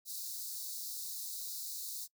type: high-pass noise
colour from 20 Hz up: white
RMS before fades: -42 dBFS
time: 0.05-2.08 s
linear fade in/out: 50 ms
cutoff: 3800 Hz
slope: 96 dB/octave
effects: noise-tail reverb RT60 0.1 s tail -23 dB re dry